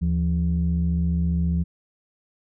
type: tone pair together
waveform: sine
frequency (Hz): 76.1 / 170.84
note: D#2 / F3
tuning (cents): -38 / -38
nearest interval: octave + major second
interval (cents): 1400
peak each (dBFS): -21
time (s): 0.01-1.64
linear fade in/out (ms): 20
effects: tanh soft clip ceiling -14 dBFS